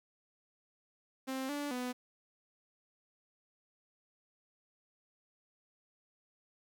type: tone with pitch steps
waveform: sawtooth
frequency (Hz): 263.7 / 289.3 / 249.3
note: C4 / D4 / B3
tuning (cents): +14 / -26 / +16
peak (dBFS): -32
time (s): 1.27-1.93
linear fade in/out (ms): 20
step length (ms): 220
effects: 11-bit